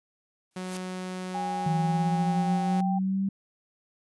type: noise with exponential growth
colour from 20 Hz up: white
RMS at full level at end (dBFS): -36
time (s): 0.51-0.77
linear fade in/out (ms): 1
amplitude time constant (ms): 55
type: tone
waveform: sawtooth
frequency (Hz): 184.3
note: F#3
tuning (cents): -7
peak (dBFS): -29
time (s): 0.56-2.81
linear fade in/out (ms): 5
type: tone with pitch glide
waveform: sine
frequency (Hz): 813 to 784.4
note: G#5 to G5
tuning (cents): -37 to +1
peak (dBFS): -29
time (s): 1.34-2.99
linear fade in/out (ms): 10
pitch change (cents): -62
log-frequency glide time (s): 2.09-2.63
type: exponential sweep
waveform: sine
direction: up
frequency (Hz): 160 to 196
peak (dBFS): -24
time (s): 1.66-3.29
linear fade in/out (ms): 5
effects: resampled to 24000 Hz